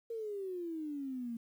sine exponential sweep, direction down, 466.2 to 227.3 Hz, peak -37 dBFS, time 0.1-1.37 s, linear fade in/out 5 ms, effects 11-bit

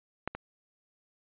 clicks, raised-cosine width 0.5 ms, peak -16 / -22 dBFS, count 2, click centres 0.276 / 0.35 s, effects resampled to 8000 Hz

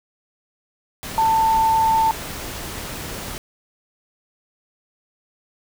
sine tone in noise, 891 Hz, A5, 22 cents sharp, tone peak -14 dBFS, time 1.18-2.11 s, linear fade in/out 0 ms, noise pink, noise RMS -31 dBFS, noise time 1.03-3.38 s, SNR +14 dB, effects none

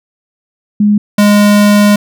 sine / square tone pair in turn, 207.7 / 206.3 Hz, G#3 / G#3, 0 / -11 cents, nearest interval unison, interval 11 cents, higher first, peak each -5 dBFS, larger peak neither, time 0.8-0.98 / 1.18-1.96 s, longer second, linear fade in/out 5 ms, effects none

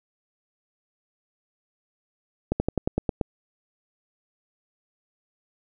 slowing click train, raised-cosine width 2 ms, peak -9 dBFS, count 8, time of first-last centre 2.52-3.212 s, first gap 80 ms, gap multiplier 1.07, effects none

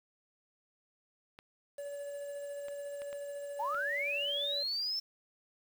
clicks, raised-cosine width 0.3 ms, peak -33 dBFS, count 5, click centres 1.389 / 2.684 / 3.019 / 3.129 / 3.746 s
triangle tone with tremolo, 571 Hz, D5, 49 cents flat, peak -36 dBFS, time 1.78-4.63 s, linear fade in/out 5 ms, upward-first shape triangle, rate 14 Hz, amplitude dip 25%
sine linear sweep, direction up, 809 to 5370 Hz, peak -32 dBFS, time 3.59-5 s, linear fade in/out 10 ms
effects 9-bit

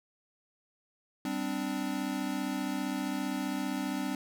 square chord, G suspended fourth, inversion none, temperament equal with one note detuned, 196 / 258.5 / 293.7 Hz, G3 / C4 / D4, 0 / -21 / 0 cents, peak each -38 / -36 / -36 dBFS, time 1.25-4.15 s, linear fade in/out 2 ms, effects none

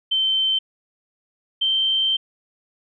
sine tone pair in turn, 3098 / 3125 Hz, G7 / G7, -21 / -6 cents, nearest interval unison, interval 15 cents, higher second, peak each -17 dBFS, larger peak neither, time 0.11-0.59 / 1.61-2.17 s, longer second, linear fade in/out 10 ms, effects none

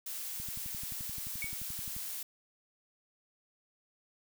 blue noise, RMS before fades -40 dBFS, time 0.06-2.23 s, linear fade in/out 5 ms
click train, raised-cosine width 5 ms, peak -35 dBFS, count 19, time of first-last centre 0.4-1.965 s, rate 11.5 Hz
sine tone with exponential decay, 2247 Hz, C#7, 23 cents sharp, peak -33 dBFS, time 1.42-1.61 s, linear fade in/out 2 ms, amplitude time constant 40 ms
effects none

